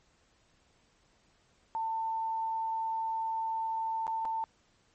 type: tone with dropouts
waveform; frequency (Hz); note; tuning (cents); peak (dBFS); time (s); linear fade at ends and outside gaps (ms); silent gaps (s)
sine; 895; A5; +29; -30; 1.75-4.44; 0; 4.068-4.078 / 4.25-4.254
effects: pink hiss -68 dBFS RMS until 4.94 s + MP3 32 kbps